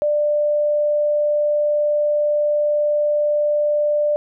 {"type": "tone", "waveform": "sine", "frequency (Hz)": 593, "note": "D5", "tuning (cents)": 17, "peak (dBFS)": -15, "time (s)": [0.02, 4.16], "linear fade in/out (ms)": 0, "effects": []}